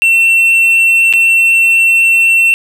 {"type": "tone with dropouts", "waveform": "triangle", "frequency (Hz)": 2702, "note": "E7", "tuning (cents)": 42, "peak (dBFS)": -4, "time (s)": [0.02, 2.54], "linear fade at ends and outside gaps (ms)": 0, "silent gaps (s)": [1.127, 1.136], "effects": ["7-bit"]}